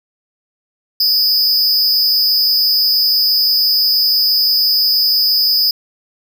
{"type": "tone with amplitude modulation", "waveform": "square", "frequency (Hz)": 4983, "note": "D#8", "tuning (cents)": 2, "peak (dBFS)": -7, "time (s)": [1, 5.71], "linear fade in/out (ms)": 5, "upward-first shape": "sine", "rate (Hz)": 249, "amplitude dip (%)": 95, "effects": []}